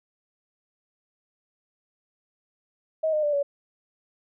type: tone with pitch steps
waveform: sine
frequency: 634 / 611 / 588.8 / 567.4 Hz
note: D#5 / D#5 / D5 / C#5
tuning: +32 / -32 / +4 / +40 cents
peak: -21 dBFS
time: 3.03-3.43 s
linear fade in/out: 10 ms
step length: 100 ms
effects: none